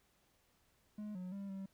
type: tone with pitch steps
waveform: triangle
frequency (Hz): 210.4 / 182.4 / 198.2 / 193.3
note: G#3 / F#3 / G3 / G3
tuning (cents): +23 / -24 / +19 / -24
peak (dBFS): -40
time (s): 0.98-1.66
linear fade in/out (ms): 5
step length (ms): 170
effects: pink hiss -74 dBFS RMS until 1.73 s